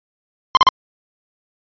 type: tone bursts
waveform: 45% pulse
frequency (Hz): 1046.5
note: C6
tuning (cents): 0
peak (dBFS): -6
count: 3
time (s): 0.55-0.688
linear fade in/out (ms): 0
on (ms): 20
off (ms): 39
effects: resampled to 11025 Hz